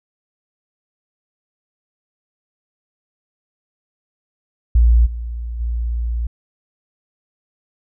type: tone with level steps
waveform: sine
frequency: 58.27 Hz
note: A#1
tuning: in tune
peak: -8 / -23 / -18 dBFS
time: 4.75-6.27 s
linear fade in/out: 5 ms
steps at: 5.05 / 5.59 s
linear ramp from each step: 20 ms
effects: none